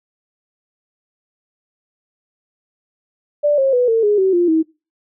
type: tone with pitch steps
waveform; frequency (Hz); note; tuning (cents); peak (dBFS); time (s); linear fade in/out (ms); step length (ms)
sine; 587.3 / 538.6 / 493.9 / 452.9 / 415.3 / 380.8 / 349.2 / 320.2; D5 / C#5 / B4 / A#4 / G#4 / F#4 / F4 / D#4; 0 / -50 / 0 / -50 / 0 / +50 / 0 / +50; -11; 3.43-4.63; 20; 150
effects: noise-tail reverb RT60 0.3 s tail -23 dB re dry